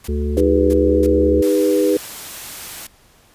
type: noise bursts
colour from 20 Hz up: white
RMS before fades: -35 dBFS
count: 4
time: 0.04-1.066 s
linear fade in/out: 5 ms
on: 39 ms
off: 290 ms
type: harmonic tone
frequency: 73.42 Hz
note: D2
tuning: in tune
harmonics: 1 / 3 / 5 / 6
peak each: -19 / -25 / -26 / -29 dBFS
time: 0.08-1.42 s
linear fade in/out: 10 ms
type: chord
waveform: sine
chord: Eb augmented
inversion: none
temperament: equal with one note detuned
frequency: 311.1 / 402.3 / 493.9 Hz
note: Eb4 / G4 / B4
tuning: 0 / +45 / 0 cents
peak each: -17 dBFS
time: 0.37-1.97 s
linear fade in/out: 2 ms
type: noise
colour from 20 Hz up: white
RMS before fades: -32 dBFS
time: 1.42-2.87 s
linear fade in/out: 5 ms
effects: pink hiss -52 dBFS RMS until 3.34 s + resampled to 32000 Hz